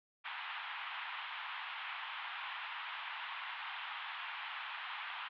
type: band-pass noise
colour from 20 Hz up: pink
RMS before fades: -44 dBFS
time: 0.24-5.29 s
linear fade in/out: 20 ms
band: 850 to 3400 Hz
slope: 48 dB/octave
effects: none